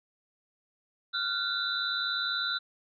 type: tone cluster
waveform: sine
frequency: 1396 / 1496 / 3644 / 3972 Hz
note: F6 / F#6 / A#7 / B7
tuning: -1 / +19 / -40 / +9 cents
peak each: -33 / -36 / -36 / -32 dBFS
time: 1.13-2.59 s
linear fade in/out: 20 ms
effects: none